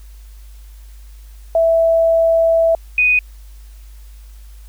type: tone pair in turn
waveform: sine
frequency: 659 / 2488 Hz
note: E5 / D#7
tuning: -1 / -1 cents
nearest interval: octave + major seventh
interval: 2300 cents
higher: second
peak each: -10 dBFS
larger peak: neither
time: 1.55-2.75 / 2.98-3.19 s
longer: first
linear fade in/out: 2 ms
effects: added 51 Hz sine -35 dBFS peak until 4.68 s + white hiss -52 dBFS RMS until 4.68 s